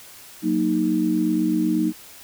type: chord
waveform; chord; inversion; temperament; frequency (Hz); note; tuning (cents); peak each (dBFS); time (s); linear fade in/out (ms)
sine; D# minor; first; equal; 185 / 233.1 / 311.1; F#3 / A#3 / D#4; 0 / 0 / 0; -25 / -24 / -20; 0.42-1.93; 50
effects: white hiss -44 dBFS RMS until 2.23 s

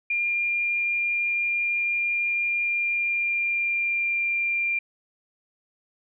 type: tone with pitch glide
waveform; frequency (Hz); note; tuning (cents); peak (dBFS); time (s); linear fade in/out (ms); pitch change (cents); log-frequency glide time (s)
sine; 2402 to 2383; D7 to D7; +38 to +25; -22; 0.1-4.79; 5; -13; 2.62-4.21
effects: none

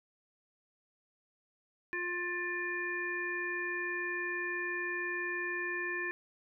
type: harmonic tone with a mistuned harmonic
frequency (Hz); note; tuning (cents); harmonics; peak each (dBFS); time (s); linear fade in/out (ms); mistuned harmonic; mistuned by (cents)
353.4; F4; +21; 1 / 3 / 5 / 7; -40 / -45 / -35 / -42; 1.93-6.11; 0; 7; -41
effects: none

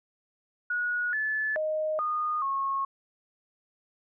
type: tone with pitch steps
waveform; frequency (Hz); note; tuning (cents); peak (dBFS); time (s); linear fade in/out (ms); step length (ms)
sine; 1455 / 1733 / 621 / 1227 / 1091; F#6 / A6 / D#5 / D#6 / C#6; -29 / -27 / -3 / -25 / -28; -26; 0.7-2.85; 5; 430
effects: none

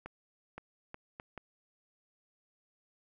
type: accelerating click train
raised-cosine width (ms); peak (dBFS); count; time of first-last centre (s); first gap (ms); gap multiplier
0.5; -28; 5; 0.06-1.377; 520; 0.7
effects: none

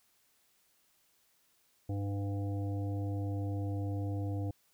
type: harmonic tone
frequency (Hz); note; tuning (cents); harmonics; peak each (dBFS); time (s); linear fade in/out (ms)
100.1; G2; +37; 1 / 3 / 5 / 7 / 8; -33 / -40 / -46 / -49 / -56; 1.89-4.51; 5
effects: white hiss -71 dBFS RMS until 4.73 s

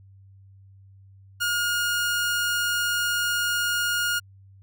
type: tone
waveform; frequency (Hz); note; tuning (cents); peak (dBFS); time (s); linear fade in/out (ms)
sawtooth; 1428; F6; +38; -19; 1.4-4.2; 20
effects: added 97 Hz sine -48 dBFS peak until 4.62 s

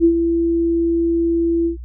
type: tone with ADSR envelope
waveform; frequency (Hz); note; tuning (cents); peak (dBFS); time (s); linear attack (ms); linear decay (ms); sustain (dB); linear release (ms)
sine; 335.2; E4; +29; -7; 0-1.77; 44; 83; -7; 110
effects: noise-tail reverb RT60 0.1 s tail -24 dB re dry + added 60 Hz sine -29 dBFS peak until 1.84 s

